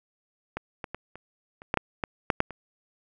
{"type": "clicks", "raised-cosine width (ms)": 0.5, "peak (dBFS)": [-16, -19, -19, -27, -29, -9, -8, -12, -6, -6, -24], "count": 11, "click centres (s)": [0.57, 0.842, 0.946, 1.156, 1.619, 1.741, 1.773, 2.038, 2.302, 2.404, 2.507], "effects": []}